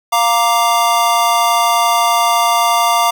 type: chord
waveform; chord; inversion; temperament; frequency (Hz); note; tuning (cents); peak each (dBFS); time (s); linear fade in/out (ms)
square; Bb major; second; equal; 698.5 / 932.3 / 1174.7; F5 / Bb5 / D6; 0 / 0 / 0; -16; 0.12-3.11; 10
effects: none